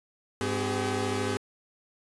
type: tone cluster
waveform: sawtooth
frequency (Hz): 101.3 / 255.3 / 383.5 / 417.1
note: G#2 / C4 / G4 / G#4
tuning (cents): -43 / -42 / -38 / +7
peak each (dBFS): -29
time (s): 0.41-1.37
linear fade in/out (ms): 0
effects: resampled to 24000 Hz